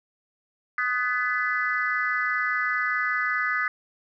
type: tone cluster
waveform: sine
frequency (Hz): 1248 / 1498 / 1725 / 2000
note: D#6 / F#6 / A6 / B6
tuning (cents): +5 / +21 / -35 / +21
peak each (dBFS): -28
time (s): 0.78-3.68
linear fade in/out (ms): 2
effects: tanh soft clip ceiling -13 dBFS